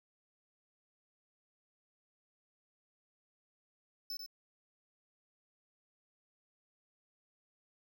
square tone with echo, 5270 Hz, E8, 1 cent flat, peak -39 dBFS, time 4.1-4.17 s, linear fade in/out 2 ms, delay 92 ms, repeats 1, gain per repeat -5 dB, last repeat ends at 4.262 s, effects none

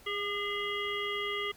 harmonic tone with a mistuned harmonic, 409.3 Hz, G#4, 25 cents flat, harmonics 1 / 3 / 5 / 7 / 8, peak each -37 / -38 / -36 / -40 / -40 dBFS, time 0.06-1.52 s, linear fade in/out 10 ms, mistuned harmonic 3, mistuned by -23 cents, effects pink hiss -57 dBFS RMS until 1.56 s

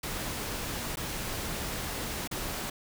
pink noise with dropouts, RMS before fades -35 dBFS, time 0.03-2.7 s, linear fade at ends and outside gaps 5 ms, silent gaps 0.958-0.97 / 2.276-2.312 s, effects none

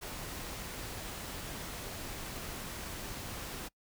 pink noise, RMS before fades -42 dBFS, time 0.01-3.69 s, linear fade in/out 20 ms, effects noise-tail reverb RT60 0.1 s tail -24 dB re dry

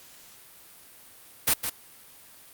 white noise with echo, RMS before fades -21 dBFS, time 1.47-1.54 s, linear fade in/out 10 ms, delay 160 ms, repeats 1, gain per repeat -8 dB, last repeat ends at 1.7 s, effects white hiss -51 dBFS RMS until 2.53 s + Opus 48 kbps

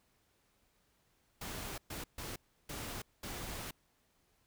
pink noise bursts at uneven times, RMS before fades -43 dBFS, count 5, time 1.41-1.78 / 1.9-2.04 / 2.18-2.36 / 2.69-3.02 / 3.23-3.71 s, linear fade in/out 5 ms, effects pink hiss -74 dBFS RMS until 4.46 s

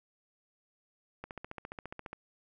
click train, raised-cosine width 0.5 ms, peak -26 dBFS, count 14, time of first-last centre 1.24-2.13 s, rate 14.6 Hz, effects none

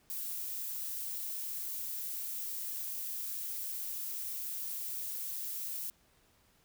violet noise, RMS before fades -39 dBFS, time 0.1-5.9 s, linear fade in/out 0 ms, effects pink hiss -68 dBFS RMS until 6.64 s

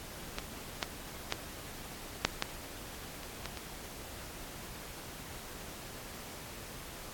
clicks, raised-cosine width 0.2 ms, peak -18 / -13 / -13 / -6 / -11 / -26 / -21 / -24 dBFS, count 8, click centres 0.385 / 0.828 / 1.324 / 2.25 / 2.424 / 3.233 / 3.457 / 3.573 s, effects pink hiss -46 dBFS RMS until 7.13 s + AAC 64 kbps

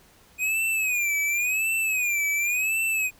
square tone with vibrato, 2479 Hz, D#7, 7 cents flat, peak -23 dBFS, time 0.38-3.11 s, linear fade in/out 50 ms, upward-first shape sine, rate 0.92 Hz, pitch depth 130 cents each way, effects pink hiss -56 dBFS RMS until 3.19 s

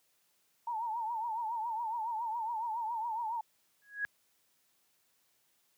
sine tone with vibrato, 910 Hz, A#5, 42 cents flat, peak -33 dBFS, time 0.67-3.41 s, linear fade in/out 5 ms, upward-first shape triangle, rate 7.2 Hz, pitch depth 120 cents each way
sine tone with exponential growth, 1661.2 Hz, G#6, in tune, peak -28 dBFS, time 3.82-4.05 s, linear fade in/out 0 ms, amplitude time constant 49 ms
effects white hiss -73 dBFS RMS until 5.77 s + high-pass 80 Hz 12 dB/octave

